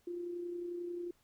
sine tone with amplitude modulation, 349.2 Hz, F4, in tune, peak -36 dBFS, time 0.07-1.11 s, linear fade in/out 5 ms, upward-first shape sine, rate 31.2 Hz, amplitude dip 40%, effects pink hiss -72 dBFS RMS until 1.23 s

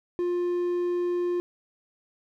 triangle tone, 352.6 Hz, F4, 17 cents sharp, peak -22 dBFS, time 0.19-1.4 s, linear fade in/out 0 ms, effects none

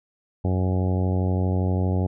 harmonic tone, 92.5 Hz, F#2, in tune, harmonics 1 / 2 / 3 / 4 / 5 / 6 / 7 / 8 / 9, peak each -21 / -27 / -31 / -33 / -35 / -37 / -38 / -39 / -40 dBFS, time 0.44-2.07 s, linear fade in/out 10 ms, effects none

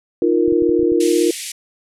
sine chord, Eb suspended second, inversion none, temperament equal, 311.1 / 349.2 / 466.2 Hz, Eb4 / F4 / Bb4, 0 / 0 / 0 cents, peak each -18 / -15 / -18 dBFS, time 0.22-1.31 s, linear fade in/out 2 ms
clicks, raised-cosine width 5 ms, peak -22 dBFS, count 7, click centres 0.48 / 0.524 / 0.623 / 0.694 / 0.794 / 0.83 / 0.92 s
white band-pass noise, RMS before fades -29 dBFS, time 1-1.52 s, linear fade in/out 5 ms, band 2000 to 11000 Hz, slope 48 dB/octave
effects none

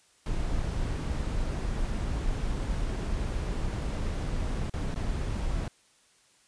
brown noise with dropouts, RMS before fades -30 dBFS, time 0.26-5.68 s, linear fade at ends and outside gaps 2 ms, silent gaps 4.698-4.737 / 4.944-4.959 s, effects white hiss -63 dBFS RMS until 6.47 s + resampled to 22050 Hz

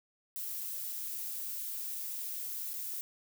violet noise with dropouts, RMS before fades -39 dBFS, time 0.36-3.01 s, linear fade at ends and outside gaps 0 ms, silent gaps 2.734-2.739 s, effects none

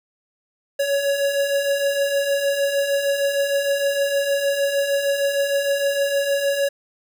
square beating tone pair, 555 / 561.5 Hz, C#5 / C#5, +2 / +22 cents, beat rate 6.5 Hz, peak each -27 / -20 dBFS, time 0.79-6.69 s, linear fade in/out 10 ms, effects none

